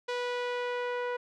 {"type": "tone with low-pass filter sweep", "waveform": "sawtooth", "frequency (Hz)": 490, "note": "B4", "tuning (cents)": -14, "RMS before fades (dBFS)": -33, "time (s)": [0.08, 1.17], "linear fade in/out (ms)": 10, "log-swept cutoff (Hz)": [4300, 1800], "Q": 1, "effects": []}